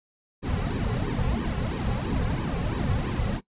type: noise with flanger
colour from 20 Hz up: brown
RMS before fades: -27 dBFS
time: 0.42-3.41 s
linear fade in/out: 50 ms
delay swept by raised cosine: 1.4 to 3.3 ms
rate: 3 Hz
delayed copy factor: -0.9
effects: noise-tail reverb RT60 0.1 s tail -19 dB re dry + resampled to 8000 Hz